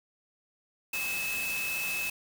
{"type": "tone in noise", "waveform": "sine", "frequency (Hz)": 2600, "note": "E7", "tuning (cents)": -24, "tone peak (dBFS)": -31, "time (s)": [0.93, 2.1], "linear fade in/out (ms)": 5, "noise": "white", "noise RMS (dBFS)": -37, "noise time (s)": [0.93, 2.1], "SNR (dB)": 3, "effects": []}